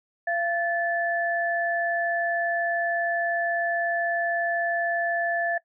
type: tone pair together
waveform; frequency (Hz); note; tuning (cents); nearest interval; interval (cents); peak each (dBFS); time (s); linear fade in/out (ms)
sine; 684 / 1743.6; F5 / A6; -36 / -16; octave + major third; 1620; -26; 0.27-5.58; 5
effects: noise-tail reverb RT60 0.1 s tail -19 dB re dry